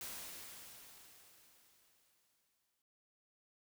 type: noise with exponential decay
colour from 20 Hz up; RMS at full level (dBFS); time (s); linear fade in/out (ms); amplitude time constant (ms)
white; -45; 0.01-2.82; 1; 610
effects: none